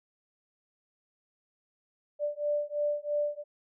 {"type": "beating tone pair", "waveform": "sine", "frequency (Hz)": [587.3, 590.3], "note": ["D5", "D5"], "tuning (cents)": [0, 9], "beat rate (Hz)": 3, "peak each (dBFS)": -31, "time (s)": [2.19, 3.44], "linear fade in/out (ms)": 50, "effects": []}